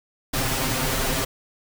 pink noise with comb filter, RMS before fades -24 dBFS, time 0.33-1.25 s, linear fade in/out 10 ms, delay 7.6 ms, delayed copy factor +0.75, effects none

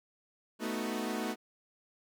sawtooth chord, B dominant seventh, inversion third, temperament equal, 220 / 246.9 / 311.1 / 370 Hz, A3 / B3 / D#4 / F#4, 0 / 0 / 0 / 0 cents, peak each -33 / -35 / -36 / -37 dBFS, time 0.59-1.36 s, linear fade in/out 50 ms, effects none

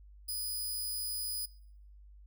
10% pulse tone, 4978 Hz, D#8, in tune, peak -28 dBFS, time 0.28-1.46 s, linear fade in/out 10 ms, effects noise-tail reverb RT60 0.8 s tail -24 dB re dry + added 50 Hz sine -52 dBFS peak until 2.26 s

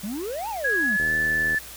triangle exponential two-way sweep, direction up then down, 185 to 945 to 185 Hz, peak -26 dBFS, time 0.03-0.97 s, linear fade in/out 10 ms, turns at 0.49 s
sine tone with pitch glide, 1661.2 to 1745.8 Hz, G#6 to A6, 0 to -14 cents, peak -20 dBFS, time 0.64-1.59 s, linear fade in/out 10 ms, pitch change +86 cents, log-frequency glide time 0.79-1.13 s
click train, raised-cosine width 2 ms, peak -23 dBFS, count 44, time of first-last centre 1-1.546 s, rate 78.8 Hz
effects added 60 Hz sine -49 dBFS peak until 1.76 s + white hiss -41 dBFS RMS until 1.76 s

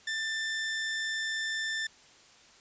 sawtooth tone, 1778 Hz, A6, 18 cents sharp, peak -27 dBFS, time 0.07-1.87 s, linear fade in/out 5 ms, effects white hiss -57 dBFS RMS until 2.6 s + resampled to 16000 Hz

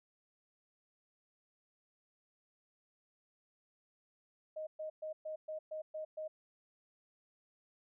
sine tone bursts, 623 Hz, D#5, 2 cents sharp, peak -39 dBFS, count 8, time 4.56-6.28 s, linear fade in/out 10 ms, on 110 ms, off 120 ms, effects none

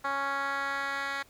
10% pulse tone with band-pass filter sweep, 277.2 Hz, C#4, in tune, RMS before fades -32 dBFS, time 0.04-1.23 s, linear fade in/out 10 ms, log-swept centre 1200 to 2200 Hz, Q 1.5, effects pink hiss -60 dBFS RMS until 1.29 s

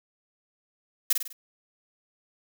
blue noise with echo, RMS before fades -21 dBFS, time 1.1-1.13 s, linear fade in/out 5 ms, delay 50 ms, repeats 4, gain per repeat -6 dB, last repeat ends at 1.33 s, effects none

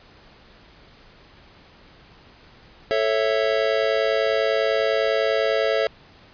square chord, A major, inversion none, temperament just, 440 / 550 / 660 Hz, A4 / C#5 / E5, 0 / -14 / +2 cents, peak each -24 dBFS, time 2.91-5.87 s, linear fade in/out 0 ms, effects pink hiss -50 dBFS RMS until 6.33 s + resampled to 11025 Hz

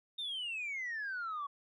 sine exponential sweep, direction down, 3700 to 1112 Hz, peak -35 dBFS, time 0.18-1.47 s, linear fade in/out 10 ms, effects tanh soft clip ceiling -34 dBFS

